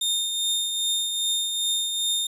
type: tone with tremolo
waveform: sawtooth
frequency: 3649 Hz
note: A#7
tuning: 38 cents flat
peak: -18 dBFS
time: 0.01-2.27 s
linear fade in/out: 5 ms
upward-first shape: triangle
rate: 2.5 Hz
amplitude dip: 45%
effects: resampled to 32000 Hz